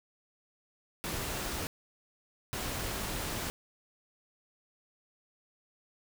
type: noise bursts at uneven times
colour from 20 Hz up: pink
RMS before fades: -36 dBFS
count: 2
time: 1.04-1.67 / 2.53-3.5 s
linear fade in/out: 0 ms
effects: none